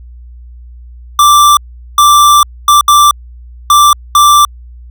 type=tone bursts at uneven times; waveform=square; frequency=1174.7 Hz; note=D6; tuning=in tune; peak=-3 dBFS; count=6; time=1.19-1.57 / 1.98-2.43 / 2.68-2.81 / 2.88-3.11 / 3.7-3.93 / 4.15-4.45 s; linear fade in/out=2 ms; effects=added 60 Hz sine -29 dBFS peak until 4.9 s